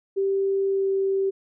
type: tone with pitch glide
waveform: sine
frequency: 390.8 to 388.3 Hz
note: G4 to G4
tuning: -5 to -16 cents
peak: -20 dBFS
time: 0.16-1.31 s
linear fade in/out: 20 ms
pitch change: -11 cents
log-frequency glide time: 0.67-0.89 s
effects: none